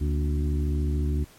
harmonic tone with a mistuned harmonic, 73.42 Hz, D2, in tune, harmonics 1 / 2 / 3 / 4 / 5, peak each -23 / -31 / -35 / -35 / -38 dBFS, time 0-1.25 s, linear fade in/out 20 ms, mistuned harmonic 3, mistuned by +93 cents, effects pink hiss -53 dBFS RMS until 1.38 s + MP3 64 kbps

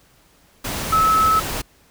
sine tone in noise, 1298 Hz, E6, 27 cents flat, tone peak -13 dBFS, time 0.92-1.4 s, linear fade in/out 10 ms, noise pink, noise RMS -26 dBFS, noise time 0.64-1.62 s, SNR +10 dB, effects pink hiss -55 dBFS RMS until 1.9 s

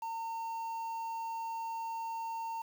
triangle tone with quantisation, 910 Hz, A#5, 42 cents flat, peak -34 dBFS, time 0.02-2.62 s, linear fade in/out 5 ms, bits 9, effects none

